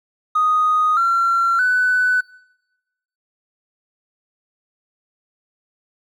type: tone with pitch steps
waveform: triangle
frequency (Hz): 1244.5 / 1365 / 1497.2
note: D#6 / F6 / F#6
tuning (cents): 0 / -40 / +20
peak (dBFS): -10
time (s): 0.35-2.21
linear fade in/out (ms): 10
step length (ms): 620
effects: noise-tail reverb RT60 1.0 s tail -26 dB re dry + tanh soft clip ceiling -11 dBFS